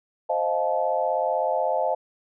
sine chord, F dominant seventh, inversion second, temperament equal with one note detuned, 523.3 / 622.3 / 698.5 / 866.4 Hz, C5 / Eb5 / F5 / A5, 0 / 0 / 0 / -27 cents, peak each -27 / -26 / -27 / -27 dBFS, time 0.29-1.95 s, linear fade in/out 10 ms, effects none

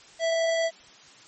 square tone, 659 Hz, E5, 1 cent flat, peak -23 dBFS, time 0.19-0.71 s, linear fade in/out 50 ms, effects white hiss -51 dBFS RMS until 1.27 s + MP3 32 kbps

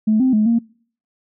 sine tone with pitch steps, 216.4 / 259.6 / 213.7 / 232 Hz, A3 / C4 / G#3 / A#3, -29 / -13 / +50 / -8 cents, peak -11 dBFS, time 0.07-0.59 s, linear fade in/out 10 ms, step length 130 ms, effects noise-tail reverb RT60 0.5 s tail -24 dB re dry + tanh soft clip ceiling -7 dBFS

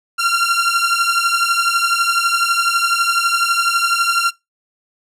sawtooth beating tone pair, 1371 / 1383 Hz, F6 / F6, -32 / -17 cents, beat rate 12 Hz, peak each -13 / -13 dBFS, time 0.18-4.31 s, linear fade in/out 20 ms, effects noise-tail reverb RT60 0.2 s tail -22 dB re dry + low-pass 11000 Hz 12 dB/octave

